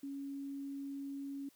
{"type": "tone", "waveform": "sine", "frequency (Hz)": 277.7, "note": "C#4", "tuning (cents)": 3, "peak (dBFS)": -40, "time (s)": [0.03, 1.49], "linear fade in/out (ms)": 5, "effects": ["white hiss -68 dBFS RMS until 1.55 s"]}